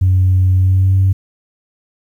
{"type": "tone with pitch glide", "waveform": "sine", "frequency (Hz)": [92.8, 95.46], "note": ["F#2", "G2"], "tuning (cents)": [6, -45], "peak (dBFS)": -7, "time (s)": [0.01, 1.13], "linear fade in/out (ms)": 10, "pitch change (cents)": 49, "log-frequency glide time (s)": [0.56, 0.95], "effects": ["tanh soft clip ceiling -5 dBFS", "8-bit"]}